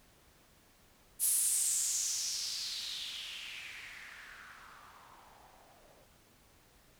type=noise with low-pass filter sweep; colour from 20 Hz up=violet; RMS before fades=-38 dBFS; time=1.19-6.09 s; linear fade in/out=50 ms; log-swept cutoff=11000 to 540 Hz; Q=3.9; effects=pink hiss -64 dBFS RMS until 6.99 s